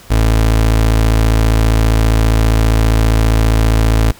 30% pulse tone, 55 Hz, A1, in tune, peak -6 dBFS, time 0.1-4.12 s, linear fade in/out 10 ms, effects pink hiss -40 dBFS RMS until 4.19 s

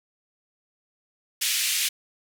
pink band-pass noise, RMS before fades -25 dBFS, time 1.41-1.89 s, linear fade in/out 10 ms, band 2300 to 14000 Hz, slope 24 dB/octave, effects none

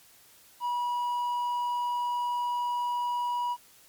triangle tone, 970 Hz, B5, 31 cents flat, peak -25 dBFS, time 0.6-3.57 s, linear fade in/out 50 ms, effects white hiss -57 dBFS RMS until 3.88 s + MP3 96 kbps

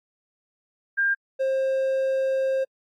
sine / triangle tone pair in turn, 1600 / 531.8 Hz, G6 / C5, +35 / +28 cents, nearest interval octave + perfect fifth, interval 1907 cents, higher first, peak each -19 dBFS, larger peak neither, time 0.97-1.15 / 1.39-2.65 s, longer second, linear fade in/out 20 ms, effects AAC 64 kbps

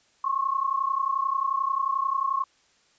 sine tone pair together, 1068.7 / 1100 Hz, C6 / C#6, +36 / -14 cents, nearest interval unison, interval 50 cents, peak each -26 dBFS, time 0.24-2.44 s, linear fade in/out 5 ms, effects white hiss -63 dBFS RMS until 2.98 s + resampled to 16000 Hz

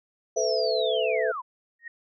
sine linear sweep, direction down, 6030 to 932.3 Hz, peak -30 dBFS, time 0.36-1.42 s, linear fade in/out 20 ms
sine chord, A suspended second, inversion none, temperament equal with one note detuned, 440 / 506 / 659.3 Hz, A4 / B4 / E5, 0 / +42 / 0 cents, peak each -27 dBFS, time 0.36-1.32 s, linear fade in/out 10 ms
sine tone with exponential growth, 1864.7 Hz, A#6, in tune, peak -32 dBFS, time 1.79-1.88 s, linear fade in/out 5 ms, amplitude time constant 19 ms
effects none

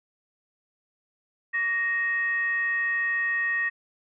sine tone with frequency modulation, 1867 Hz, A#6, 2 cents sharp, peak -23 dBFS, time 1.53-3.7 s, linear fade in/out 20 ms, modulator 724 Hz, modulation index 0.33, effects none

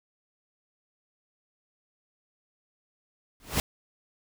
pink noise with exponential growth, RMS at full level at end -21 dBFS, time 3.4-3.6 s, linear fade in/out 1 ms, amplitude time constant 42 ms, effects none

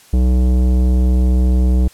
sine tone with tanh clipping, 62.6 Hz, B1, 24 cents sharp, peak -12 dBFS, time 0.13-1.88 s, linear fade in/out 5 ms, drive 15 dB, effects white hiss -46 dBFS RMS until 1.93 s + low-pass 12000 Hz 12 dB/octave

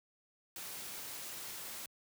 white noise, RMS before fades -45 dBFS, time 0.56-1.86 s, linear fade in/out 2 ms, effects high-pass 80 Hz 12 dB/octave

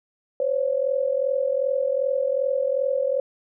sine tone pair together, 517 / 559.6 Hz, C5 / C#5, -21 / +16 cents, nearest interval minor second, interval 137 cents, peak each -23 dBFS, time 0.4-3.2 s, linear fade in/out 2 ms, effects none

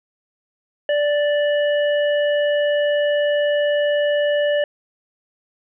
harmonic tone, 586 Hz, D5, 4 cents flat, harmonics 1 / 3 / 5, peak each -16 / -26 / -30 dBFS, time 0.89-4.64 s, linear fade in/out 2 ms, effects none

